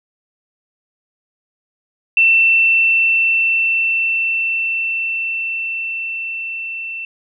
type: tone with level ramp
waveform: sine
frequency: 2684 Hz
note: E7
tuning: 31 cents sharp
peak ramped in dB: -8 to -24 dBFS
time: 2.17-7.05 s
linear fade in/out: 2 ms
effects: none